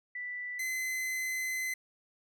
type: tone pair in turn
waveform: sine / 45% pulse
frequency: 1975.5 / 2042 Hz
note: B6 / C7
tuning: 0 / -43 cents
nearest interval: minor second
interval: 57 cents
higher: second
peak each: -36 / -32 dBFS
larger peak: second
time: 0.15-0.59 / 0.59-1.74 s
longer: second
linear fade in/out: 5 ms
effects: none